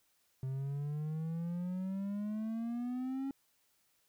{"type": "exponential sweep", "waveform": "triangle", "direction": "up", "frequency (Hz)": [130.3, 274.8], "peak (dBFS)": -33, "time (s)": [0.43, 3.31], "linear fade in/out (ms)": 2, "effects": ["white hiss -74 dBFS RMS until 4.08 s"]}